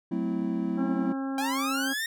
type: chord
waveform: triangle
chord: F# half-diminished seventh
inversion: none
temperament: equal with one note detuned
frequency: 185 / 220 / 258.5 / 329.6 Hz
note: F#3 / A3 / C4 / E4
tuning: 0 / 0 / -21 / 0 cents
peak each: -30 dBFS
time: 0.11-1.13 s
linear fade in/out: 10 ms
type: harmonic tone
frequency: 269.8 Hz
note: C#4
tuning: 47 cents flat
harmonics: 1 / 2 / 3 / 4 / 5 / 6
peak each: -29 / -41 / -40 / -46 / -43 / -47 dBFS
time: 0.77-1.94 s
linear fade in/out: 20 ms
type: linear sweep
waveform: sawtooth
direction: up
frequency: 784 to 1864.7 Hz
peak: -25 dBFS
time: 1.38-2.06 s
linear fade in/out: 2 ms
effects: none